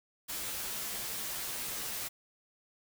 white noise with comb filter, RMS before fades -38 dBFS, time 0.28-2.09 s, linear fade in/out 20 ms, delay 12 ms, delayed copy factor -0.75, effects none

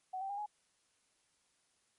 sine tone with pitch steps, 749 / 777.2 / 806.5 / 836.8 Hz, F#5 / G5 / G5 / G#5, +21 / -15 / +49 / +13 cents, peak -37 dBFS, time 0.13-0.462 s, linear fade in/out 10 ms, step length 83 ms, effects white hiss -75 dBFS RMS until 1.98 s + MP3 48 kbps

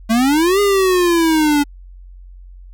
square exponential two-way sweep, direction up then down, 217.8 to 411.3 to 285 Hz, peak -12 dBFS, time 0.09-1.64 s, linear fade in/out 20 ms, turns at 0.6 s, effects added 45 Hz sine -35 dBFS peak until 2.73 s

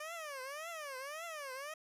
15% pulse tone with vibrato, 592 Hz, D5, 14 cents sharp, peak -36 dBFS, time 0-1.74 s, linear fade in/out 5 ms, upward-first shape triangle, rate 1.8 Hz, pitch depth 270 cents each way, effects resampled to 32000 Hz

